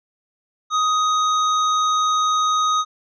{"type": "tone", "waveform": "square", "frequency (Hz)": 1252, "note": "D#6", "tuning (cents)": 10, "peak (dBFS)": -17, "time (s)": [0.7, 2.85], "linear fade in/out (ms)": 50, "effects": ["resampled to 16000 Hz"]}